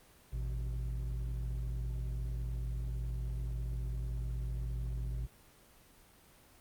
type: tone pair together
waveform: triangle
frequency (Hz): 55.45 / 124.6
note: A1 / B2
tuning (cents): +14 / +16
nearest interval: octave + major second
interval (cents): 1402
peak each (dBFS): -33 / -39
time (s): 0.32-5.27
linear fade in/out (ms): 20
effects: pink hiss -61 dBFS RMS until 6.6 s + Opus 24 kbps